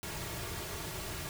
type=noise with comb filter; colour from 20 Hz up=pink; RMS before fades=-40 dBFS; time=0.03-1.29 s; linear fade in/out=0 ms; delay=3.9 ms; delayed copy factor=-0.55; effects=none